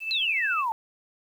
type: tone with tremolo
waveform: sine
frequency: 2637 Hz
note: E7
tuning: in tune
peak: -26 dBFS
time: 0-0.65 s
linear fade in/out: 50 ms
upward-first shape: sine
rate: 14 Hz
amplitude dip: 50%
type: exponential sweep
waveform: sine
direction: down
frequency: 4186 to 860 Hz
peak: -24 dBFS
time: 0.11-0.72 s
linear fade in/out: 0 ms
effects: 9-bit